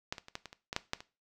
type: clicks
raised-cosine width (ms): 0.2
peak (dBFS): -16 / -25 / -30 / -20 / -26 / -30 / -19 / -13 / -14 / -28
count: 10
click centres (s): 0.125 / 0.182 / 0.284 / 0.354 / 0.457 / 0.529 / 0.729 / 0.764 / 0.934 / 1.005
effects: noise-tail reverb RT60 0.3 s tail -17 dB re dry